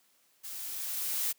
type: noise with level ramp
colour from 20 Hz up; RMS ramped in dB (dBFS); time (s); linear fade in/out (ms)
blue; -42 to -30; 0.43-1.33; 20
effects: white hiss -68 dBFS RMS until 1.38 s + high-pass 150 Hz 12 dB/octave